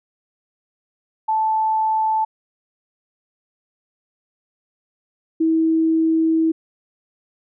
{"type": "tone pair in turn", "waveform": "sine", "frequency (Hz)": [876, 322.9], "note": ["A5", "E4"], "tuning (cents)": [-8, -36], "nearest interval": "octave + perfect fourth", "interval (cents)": 1728, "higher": "first", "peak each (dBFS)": [-16, -14], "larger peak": "second", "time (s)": [[1.28, 2.25], [5.4, 6.52]], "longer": "second", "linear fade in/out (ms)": 10, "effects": []}